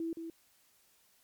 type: tone with echo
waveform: sine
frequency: 329.6 Hz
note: E4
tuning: in tune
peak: -33 dBFS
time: 0-0.13 s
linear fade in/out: 2 ms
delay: 170 ms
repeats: 1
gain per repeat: -6 dB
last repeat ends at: 0.3 s
effects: white hiss -68 dBFS RMS until 1.23 s + MP3 96 kbps